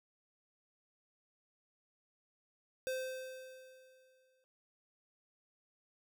square tone with exponential decay, 518 Hz, C5, 17 cents flat, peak -35 dBFS, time 2.87-4.44 s, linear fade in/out 0 ms, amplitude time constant 340 ms, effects none

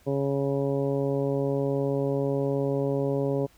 harmonic tone, 138.7 Hz, C#3, 1 cent sharp, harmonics 1 / 2 / 3 / 4 / 5 / 6 / 7, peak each -29 / -30 / -28 / -30 / -42 / -45 / -44 dBFS, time 0.06-3.47 s, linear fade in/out 20 ms, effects added 50 Hz sine -60 dBFS peak until 3.57 s + pink hiss -60 dBFS RMS until 3.57 s

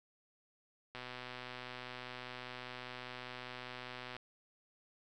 click train, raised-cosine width 0.3 ms, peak -29 dBFS, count 403, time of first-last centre 0.95-4.166 s, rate 125 Hz, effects none

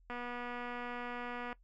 click train, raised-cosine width 0.5 ms, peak -28 dBFS, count 348, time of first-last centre 0.1-1.528 s, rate 243 Hz, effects noise-tail reverb RT60 0.1 s tail -20 dB re dry + added 42 Hz sine -61 dBFS peak until 1.63 s

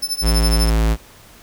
sawtooth tone with tremolo, 5274 Hz, E8, in tune, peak -14 dBFS, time 0.02-0.7 s, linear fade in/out 10 ms, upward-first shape triangle, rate 12 Hz, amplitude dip 100%
square tone, 55 Hz, A1, in tune, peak -14 dBFS, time 0.21-0.97 s, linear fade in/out 50 ms
effects pink hiss -45 dBFS RMS until 1.42 s

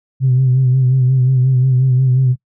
sine tone with vibrato, 129.2 Hz, C3, 21 cents flat, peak -8 dBFS, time 0.2-2.36 s, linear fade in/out 50 ms, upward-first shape sine, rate 5.6 Hz, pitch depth 50 cents each way, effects noise-tail reverb RT60 0.1 s tail -23 dB re dry + tanh soft clip ceiling -5 dBFS

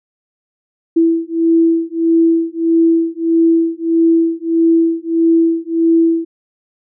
sine beating tone pair, 329.6 / 331.2 Hz, E4 / E4, 0 / +8 cents, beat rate 1.6 Hz, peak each -13 dBFS, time 0.96-6.25 s, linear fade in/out 10 ms, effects none

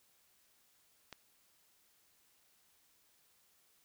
click, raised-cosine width 0.2 ms, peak -29 dBFS, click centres 1.127 s, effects white hiss -71 dBFS RMS until 3.84 s

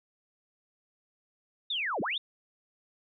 sine linear two-way sweep, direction down then up, 3767 to 152.7 to 3767 Hz, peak -29 dBFS, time 1.7-2.18 s, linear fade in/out 5 ms, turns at 2.01 s, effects none

